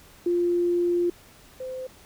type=tone pair in turn; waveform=sine; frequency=349.2 / 515.3 Hz; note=F4 / C5; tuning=0 / -27 cents; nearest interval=perfect fifth; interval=673 cents; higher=second; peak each=-20 / -31 dBFS; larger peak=first; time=0.26-1.1 / 1.6-1.87 s; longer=first; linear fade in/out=5 ms; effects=pink hiss -52 dBFS RMS until 2.05 s